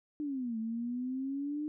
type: exponential two-way sweep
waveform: sine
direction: down then up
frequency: 304.9 to 220 to 304.9 Hz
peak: -33 dBFS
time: 0.2-1.68 s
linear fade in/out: 0 ms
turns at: 0.58 s
effects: none